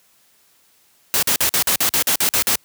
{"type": "noise bursts", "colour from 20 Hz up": "white", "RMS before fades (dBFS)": -17, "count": 11, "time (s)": [1.14, 2.556], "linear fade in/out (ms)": 0, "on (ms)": 86, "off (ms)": 47, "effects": ["white hiss -57 dBFS RMS until 2.64 s", "high-pass 60 Hz 12 dB/octave"]}